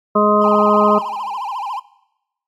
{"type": "harmonic tone", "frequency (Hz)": 209, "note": "G#3", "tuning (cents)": 11, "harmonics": [1, 2, 3, 5, 6], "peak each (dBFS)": [-17, -17, -17, -17, -17], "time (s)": [0.15, 0.99], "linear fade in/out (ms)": 10}
{"type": "tone with vibrato", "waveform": "triangle", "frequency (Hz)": 913, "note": "A#5", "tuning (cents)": -36, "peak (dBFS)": -20, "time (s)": [0.41, 1.8], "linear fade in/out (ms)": 10, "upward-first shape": "sine", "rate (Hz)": 14, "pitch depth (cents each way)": 250}
{"effects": ["noise-tail reverb RT60 0.9 s tail -19 dB re dry", "AAC 64 kbps"]}